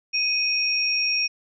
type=tone pair together; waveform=sine; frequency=2500 / 5570 Hz; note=D#7 / F8; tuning=+8 / -5 cents; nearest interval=octave + major second; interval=1387 cents; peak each=-23 dBFS; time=0.13-1.28 s; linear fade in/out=20 ms; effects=none